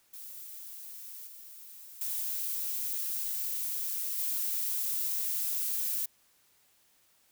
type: noise with level steps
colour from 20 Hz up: violet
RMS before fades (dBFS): -45 / -49 / -34 / -32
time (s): 0.13-6.06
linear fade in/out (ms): 10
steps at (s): 1.27 / 2.01 / 4.18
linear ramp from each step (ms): 2
effects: white hiss -67 dBFS RMS until 7.31 s